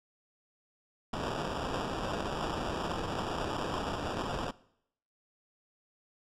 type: noise with sample-and-hold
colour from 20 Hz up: white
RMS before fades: -35 dBFS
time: 1.13-4.51 s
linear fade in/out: 5 ms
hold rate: 2100 Hz
effects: noise-tail reverb RT60 0.7 s tail -20 dB re dry + low-pass 6000 Hz 12 dB/octave